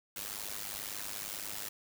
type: noise with amplitude modulation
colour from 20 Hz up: white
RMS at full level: -37 dBFS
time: 0.16-1.69 s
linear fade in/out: 5 ms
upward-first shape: sine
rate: 102 Hz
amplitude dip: 85%
effects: none